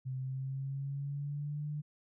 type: tone with pitch glide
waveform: sine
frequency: 130.3 to 148.81 Hz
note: C3 to D3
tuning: -7 to +23 cents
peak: -35 dBFS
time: 0.05-1.82 s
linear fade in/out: 20 ms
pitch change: +230 cents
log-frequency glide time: 0.18-1.65 s
effects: none